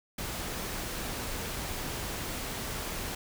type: noise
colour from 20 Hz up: pink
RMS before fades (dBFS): -36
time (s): 0.18-3.15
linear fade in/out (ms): 5
effects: none